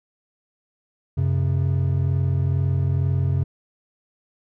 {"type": "tone pair together", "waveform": "triangle", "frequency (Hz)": [92.63, 134.8], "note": ["F#2", "C#3"], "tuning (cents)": [2, -48], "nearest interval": "tritone", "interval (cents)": 650, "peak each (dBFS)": -19, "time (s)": [1.17, 3.44], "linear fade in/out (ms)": 10, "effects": []}